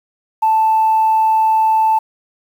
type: tone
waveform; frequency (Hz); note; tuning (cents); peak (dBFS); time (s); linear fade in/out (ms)
sine; 880; A5; 0; -9; 0.42-1.99; 10
effects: tanh soft clip ceiling -6 dBFS + 7-bit